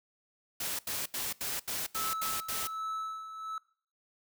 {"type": "noise bursts", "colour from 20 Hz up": "white", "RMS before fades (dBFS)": -35, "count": 8, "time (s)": [0.6, 2.673], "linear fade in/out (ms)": 5, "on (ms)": 190, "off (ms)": 79}
{"type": "tone with tremolo", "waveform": "triangle", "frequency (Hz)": 1305, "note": "E6", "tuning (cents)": -18, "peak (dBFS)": -31, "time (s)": [1.95, 3.58], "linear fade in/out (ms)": 2, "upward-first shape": "sine", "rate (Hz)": 1.3, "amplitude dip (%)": 65}
{"effects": ["noise-tail reverb RT60 0.5 s tail -22 dB re dry"]}